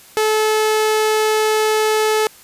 sawtooth tone, 432.5 Hz, A4, 30 cents flat, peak -10 dBFS, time 0.17-2.27 s, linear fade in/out 0 ms, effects white hiss -44 dBFS RMS until 2.43 s + resampled to 32000 Hz

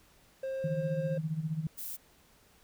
triangle tone, 532 Hz, C5, 29 cents sharp, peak -31 dBFS, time 0.43-1.18 s, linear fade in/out 5 ms
sine tone with tremolo, 157.9 Hz, D#3, 26 cents sharp, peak -28 dBFS, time 0.64-1.67 s, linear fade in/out 2 ms, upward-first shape sine, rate 15 Hz, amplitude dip 75%
violet noise, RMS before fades -40 dBFS, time 1.77-1.97 s, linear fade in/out 20 ms
effects pink hiss -63 dBFS RMS until 2.63 s

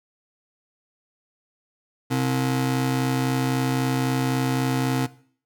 35% pulse ring-modulated tone, 196 Hz, G3, in tune, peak -16 dBFS, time 2.1-5.07 s, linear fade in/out 20 ms, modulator 66.1 Hz, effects noise-tail reverb RT60 0.5 s tail -18 dB re dry

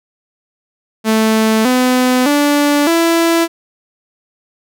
sawtooth tone with pitch steps, 220 / 252.7 / 290.3 / 333.5 Hz, A3 / B3 / D4 / E4, 0 / +40 / -20 / +20 cents, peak -6 dBFS, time 1.04-3.48 s, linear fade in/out 50 ms, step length 610 ms, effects none

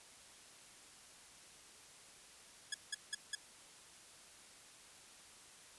10% pulse tone bursts, 1680 Hz, G#6, 19 cents sharp, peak -28 dBFS, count 4, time 2.72-3.352 s, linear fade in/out 5 ms, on 23 ms, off 180 ms, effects white hiss -59 dBFS RMS until 5.78 s + resampled to 24000 Hz

